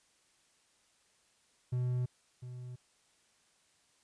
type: tone with echo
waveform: triangle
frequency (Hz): 124.6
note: B2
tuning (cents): +16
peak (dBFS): -28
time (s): 1.72-2.06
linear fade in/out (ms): 10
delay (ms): 700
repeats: 1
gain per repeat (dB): -12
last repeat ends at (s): 2.76
effects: white hiss -70 dBFS RMS until 4.03 s + resampled to 22050 Hz